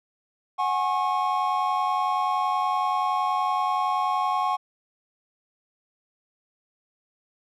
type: chord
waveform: triangle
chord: F# suspended second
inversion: none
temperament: equal with one note detuned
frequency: 740 / 830.6 / 1087.8 Hz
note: F#5 / G#5 / C#6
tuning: 0 / 0 / -33 cents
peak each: -25 / -26 / -23 dBFS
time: 0.58-4.57 s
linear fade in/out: 20 ms
effects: none